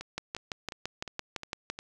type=two click trains; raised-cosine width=0.2 ms; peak=-16 / -22 dBFS; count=10 / 6; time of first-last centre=0.18-1.7 / 0.01-1.789 s; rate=5.92 / 2.81 Hz; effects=none